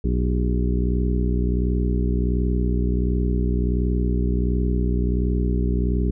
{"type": "harmonic tone with a mistuned harmonic", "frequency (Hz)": 61.4, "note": "B1", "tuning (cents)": -9, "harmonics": [1, 2, 3, 4, 5, 6, 7], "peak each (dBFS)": [-20, -28, -26, -30, -31, -34, -32], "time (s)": [0.04, 6.11], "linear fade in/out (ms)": 5, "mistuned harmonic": 7, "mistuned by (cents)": -92, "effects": []}